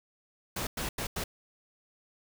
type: noise bursts at uneven times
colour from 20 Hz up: pink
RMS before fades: -34 dBFS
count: 4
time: 0.56-0.67 / 0.77-0.89 / 0.98-1.07 / 1.16-1.24 s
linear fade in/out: 5 ms
effects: none